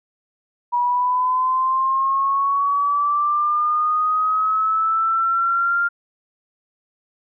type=linear sweep; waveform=sine; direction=up; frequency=964 to 1400 Hz; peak=-16 dBFS; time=0.72-5.89 s; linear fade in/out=20 ms; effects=none